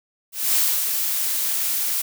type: noise with ADSR envelope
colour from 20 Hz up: blue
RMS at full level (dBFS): -18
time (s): 0.32-2.02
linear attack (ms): 220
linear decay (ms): 280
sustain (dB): -5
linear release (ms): 8
effects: none